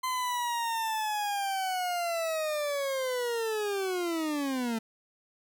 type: linear sweep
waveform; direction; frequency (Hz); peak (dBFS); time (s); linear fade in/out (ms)
40% pulse; down; 1033 to 220; -28; 0.03-4.79; 10
effects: none